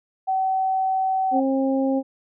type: tone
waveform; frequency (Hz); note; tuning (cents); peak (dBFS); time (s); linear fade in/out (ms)
sine; 761; F#5; +48; -19; 0.27-1.41; 20
type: harmonic tone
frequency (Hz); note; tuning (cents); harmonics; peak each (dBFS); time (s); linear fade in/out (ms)
268.1; C4; +42; 1 / 2 / 3; -20 / -24 / -31; 1.31-2.03; 50
effects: none